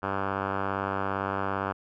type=tone with low-pass filter; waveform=5% pulse; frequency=97.6 Hz; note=G2; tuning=7 cents flat; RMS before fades=-30 dBFS; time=0.02-1.73 s; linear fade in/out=20 ms; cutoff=1500 Hz; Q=2.5; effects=none